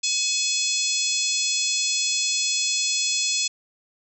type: harmonic tone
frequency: 851 Hz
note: G#5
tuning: 42 cents sharp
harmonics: 3 / 4 / 5 / 6 / 7 / 8 / 9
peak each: -29 / -29 / -29 / -29 / -29 / -29 / -29 dBFS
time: 0.03-3.48 s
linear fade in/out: 10 ms
effects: none